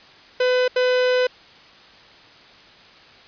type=tone bursts at uneven times; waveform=45% pulse; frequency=503 Hz; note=B4; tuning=32 cents sharp; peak=-16 dBFS; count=2; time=0.4-0.68 / 0.76-1.27 s; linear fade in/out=5 ms; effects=white hiss -47 dBFS RMS until 3.27 s + resampled to 11025 Hz